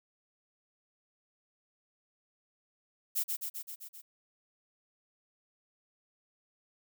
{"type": "noise with echo", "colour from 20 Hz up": "violet", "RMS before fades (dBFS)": -31, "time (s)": [3.15, 3.24], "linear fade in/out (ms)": 20, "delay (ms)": 130, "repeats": 6, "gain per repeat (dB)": -3, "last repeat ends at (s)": 4.02, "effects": []}